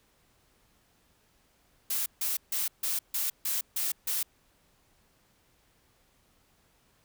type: noise bursts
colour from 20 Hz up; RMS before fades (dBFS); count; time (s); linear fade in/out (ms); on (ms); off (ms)
blue; -30; 8; 1.9-4.23; 5; 160; 150
effects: pink hiss -67 dBFS RMS until 7.04 s